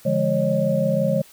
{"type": "tone cluster", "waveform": "sine", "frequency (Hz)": [145.5, 171.4, 208.3, 546, 608], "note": ["D3", "F3", "G#3", "C#5", "D#5"], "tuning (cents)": [-16, -32, 5, -26, -40], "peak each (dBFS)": [-25, -25, -24, -21, -27], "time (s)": [0.05, 1.22], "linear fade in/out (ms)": 10, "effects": ["white hiss -49 dBFS RMS until 1.32 s"]}